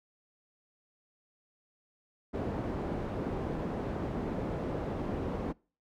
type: low-pass noise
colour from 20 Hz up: white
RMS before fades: -35 dBFS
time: 2.33-5.53 s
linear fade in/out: 20 ms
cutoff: 450 Hz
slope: 12 dB/octave
effects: noise-tail reverb RT60 0.4 s tail -26 dB re dry